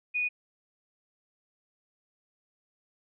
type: tone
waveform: sine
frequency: 2469 Hz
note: D#7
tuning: 14 cents flat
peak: -26 dBFS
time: 0.14-0.29 s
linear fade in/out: 20 ms
effects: none